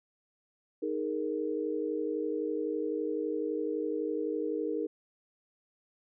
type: chord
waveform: sine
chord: D# suspended fourth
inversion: none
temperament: just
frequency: 311.1 / 414.8 / 466.7 Hz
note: D#4 / G#4 / A#4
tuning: 0 / -2 / +2 cents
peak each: -34 / -35 / -34 dBFS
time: 0.82-4.87 s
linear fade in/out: 10 ms
effects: none